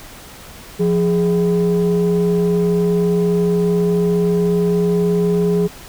sine tone pair together, 174.61 / 415.3 Hz, F3 / G#4, 0 / 0 cents, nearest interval octave + minor third, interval 1500 cents, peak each -14 dBFS, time 0.79-5.68 s, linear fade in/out 20 ms, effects tanh soft clip ceiling -9 dBFS + pink hiss -38 dBFS RMS until 5.88 s

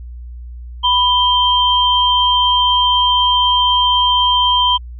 sine tone pair together, 990 / 3152 Hz, B5 / G7, +4 / +9 cents, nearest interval octave + minor sixth, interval 2005 cents, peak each -13 dBFS, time 0.83-4.78 s, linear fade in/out 20 ms, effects added 60 Hz sine -28 dBFS peak until 4.99 s

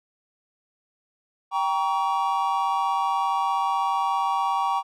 triangle chord, G diminished, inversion none, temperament just, 784 / 940.8 / 1128.9 Hz, G5 / Bb5 / Db6, 0 / +16 / +31 cents, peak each -24 dBFS, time 1.51-4.83 s, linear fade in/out 50 ms, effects none

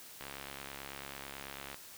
click train, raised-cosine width 0.3 ms, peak -27 dBFS, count 107, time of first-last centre 0.21-1.744 s, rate 69.1 Hz, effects white hiss -52 dBFS RMS until 1.97 s

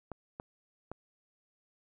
clicks, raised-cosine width 1 ms, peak -26 dBFS, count 3, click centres 0.117 / 0.399 / 0.916 s, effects none

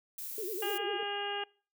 violet noise, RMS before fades -41 dBFS, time 0.18-0.78 s, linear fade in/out 5 ms
sine tone with vibrato, 399.3 Hz, G4, 32 cents sharp, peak -36 dBFS, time 0.38-1.03 s, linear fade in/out 2 ms, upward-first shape sine, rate 10 Hz, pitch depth 220 cents each way
harmonic tone, 405.9 Hz, G#4, 40 cents flat, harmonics 1 / 2 / 3 / 4 / 5 / 6 / 7 / 8, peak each -40 / -38 / -46 / -41 / -49 / -49 / -39 / -50 dBFS, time 0.62-1.44 s, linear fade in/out 5 ms
effects noise-tail reverb RT60 0.4 s tail -24 dB re dry

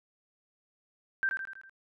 sine tone with echo, 1568 Hz, G6, in tune, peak -25 dBFS, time 1.23-1.29 s, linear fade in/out 0 ms, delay 81 ms, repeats 5, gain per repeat -5 dB, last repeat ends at 1.695 s, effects none

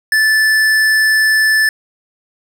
sine tone with tanh clipping, 1750 Hz, A6, 10 cents flat, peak -11 dBFS, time 0.12-1.69 s, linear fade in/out 2 ms, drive 16 dB, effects none

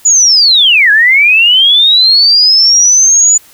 sine linear two-way sweep, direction down then up, 7000 to 1634 to 7000 Hz, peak -3 dBFS, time 0.05-3.38 s, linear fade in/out 10 ms, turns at 0.91 s, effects white hiss -41 dBFS RMS until 3.53 s

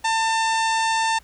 harmonic tone with a mistuned harmonic, 896 Hz, A5, 31 cents sharp, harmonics 1 / 2 / 3 / 4 / 5 / 6 / 7 / 8 / 9 / 10, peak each -20 / -26 / -30 / -32 / -34 / -36 / -37 / -38 / -39 / -40 dBFS, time 0.04-1.19 s, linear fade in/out 10 ms, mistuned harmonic 6, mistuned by +18 cents, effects added 60 Hz sine -55 dBFS peak until 1.23 s + pink hiss -55 dBFS RMS until 1.23 s

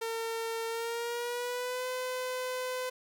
sawtooth tone with pitch glide, 454.8 to 507.6 Hz, A#4 to B4, -43 to +47 cents, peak -29 dBFS, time 0.01-2.9 s, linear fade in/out 10 ms, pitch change +190 cents, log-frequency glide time 0.67-1.87 s, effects none

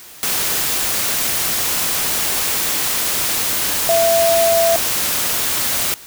sine tone in noise, 670 Hz, E5, 28 cents sharp, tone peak -12 dBFS, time 3.89-4.76 s, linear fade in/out 0 ms, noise white, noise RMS -19 dBFS, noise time 0.23-5.94 s, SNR +4 dB, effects white hiss -39 dBFS RMS until 6.06 s

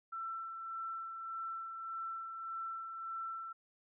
sine tone with tremolo, 1339 Hz, E6, 27 cents sharp, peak -38 dBFS, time 0.12-3.53 s, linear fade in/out 10 ms, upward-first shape sine, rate 1.7 Hz, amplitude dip 40%, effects none

